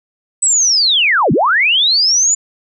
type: linear two-way sweep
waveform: sine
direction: down then up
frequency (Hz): 8120 to 118.1 to 7100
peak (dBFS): -9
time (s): 0.42-2.35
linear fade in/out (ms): 10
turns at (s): 1.32
effects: none